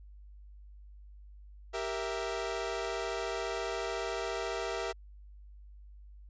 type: chord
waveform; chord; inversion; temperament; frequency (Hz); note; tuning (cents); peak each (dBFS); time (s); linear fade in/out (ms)
sawtooth; E diminished; first; equal; 392 / 466.2 / 659.3; G4 / Bb4 / E5; 0 / 0 / 0; -34; 1.73-4.93; 20
effects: added 50 Hz sine -49 dBFS peak until 6.29 s + resampled to 16000 Hz